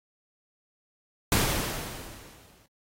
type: noise with exponential decay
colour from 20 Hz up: pink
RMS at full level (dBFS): -22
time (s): 1.32-2.66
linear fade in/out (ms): 1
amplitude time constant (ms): 290
effects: AAC 48 kbps